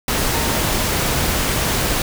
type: tone in noise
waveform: sine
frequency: 917 Hz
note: A#5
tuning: 29 cents flat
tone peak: -29 dBFS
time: 0.33-0.58 s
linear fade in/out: 2 ms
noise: pink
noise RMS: -19 dBFS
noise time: 0.08-2.02 s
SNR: -13 dB
effects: none